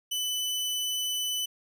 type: tone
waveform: sawtooth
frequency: 2997 Hz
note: F#7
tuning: 22 cents sharp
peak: -25 dBFS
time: 0.11-1.46 s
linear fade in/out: 10 ms
effects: none